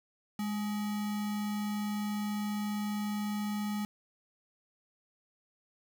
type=tone with sample-and-hold; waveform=sine; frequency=207.7 Hz; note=G#3; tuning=in tune; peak=-31 dBFS; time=0.39-3.85 s; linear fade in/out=2 ms; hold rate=1050 Hz; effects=none